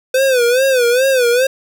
square tone with vibrato, 506 Hz, B4, 42 cents sharp, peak -11 dBFS, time 0.14-1.47 s, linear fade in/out 5 ms, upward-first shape sine, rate 2.4 Hz, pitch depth 120 cents each way, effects none

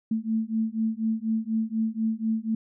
sine beating tone pair, 220 / 224.1 Hz, A3 / A3, 0 / +32 cents, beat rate 4.1 Hz, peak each -27 dBFS, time 0.11-2.55 s, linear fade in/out 5 ms, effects none

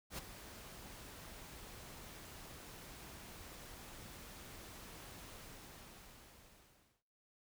pink noise with ADSR envelope, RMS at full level -42 dBFS, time 0.1-7.03 s, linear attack 83 ms, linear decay 12 ms, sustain -11 dB, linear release 1700 ms, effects noise-tail reverb RT60 0.8 s tail -23 dB re dry

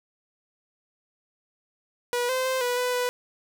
sawtooth tone with pitch steps, 486 / 516 / 520 / 490.5 / 497.3 / 494.1 Hz, B4 / C5 / C5 / B4 / B4 / B4, -28 / -24 / -11 / -12 / +12 / +1 cents, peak -20 dBFS, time 2.13-3.09 s, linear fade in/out 0 ms, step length 160 ms, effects none

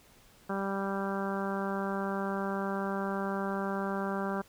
harmonic tone, 196 Hz, G3, in tune, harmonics 1 / 2 / 3 / 4 / 5 / 6 / 7 / 8, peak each -34 / -37 / -39 / -40 / -41 / -42 / -42 / -43 dBFS, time 0.49-4.42 s, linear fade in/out 10 ms, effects pink hiss -60 dBFS RMS until 4.48 s

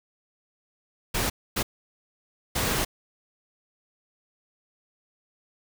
pink noise bursts at uneven times, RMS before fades -26 dBFS, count 3, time 1.14-1.3 / 1.56-1.63 / 2.55-2.85 s, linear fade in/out 10 ms, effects none

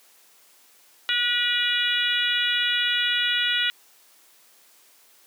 harmonic tone with a mistuned harmonic, 484 Hz, B4, 35 cents flat, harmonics 3 / 4 / 5 / 6 / 7 / 8, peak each -27 / -29 / -31 / -25 / -27 / -31 dBFS, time 1.09-3.7 s, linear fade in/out 0 ms, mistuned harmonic 8, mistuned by -20 cents, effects white hiss -56 dBFS RMS until 5.26 s + high-pass 300 Hz 12 dB/octave

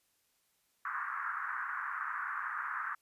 pink band-pass noise, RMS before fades -38 dBFS, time 0.85-2.95 s, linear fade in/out 5 ms, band 1100 to 1700 Hz, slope 48 dB/octave, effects white hiss -75 dBFS RMS until 3.01 s + resampled to 32000 Hz

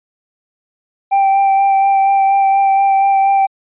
triangle tone with vibrato, 784 Hz, G5, in tune, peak -7 dBFS, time 1.11-3.47 s, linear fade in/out 20 ms, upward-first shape sine, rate 4.2 Hz, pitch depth 14 cents each way, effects resampled to 8000 Hz

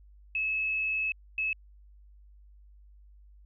sine tone bursts at uneven times, 2591 Hz, E7, 30 cents flat, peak -27 dBFS, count 2, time 0.35-1.12 / 1.38-1.53 s, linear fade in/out 2 ms, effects added 50 Hz sine -52 dBFS peak until 3.45 s

